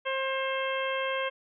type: harmonic tone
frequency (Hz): 532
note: C5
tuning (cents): +29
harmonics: 1 / 2 / 3 / 4 / 5 / 6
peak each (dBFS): -31 / -34 / -36 / -37 / -38 / -39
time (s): 0.05-1.3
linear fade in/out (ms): 20
effects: none